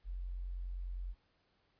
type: tone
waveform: sine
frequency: 44.83 Hz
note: F1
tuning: 46 cents sharp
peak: -38 dBFS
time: 0.04-1.15 s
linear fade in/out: 50 ms
effects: pink hiss -75 dBFS RMS until 1.79 s + resampled to 11025 Hz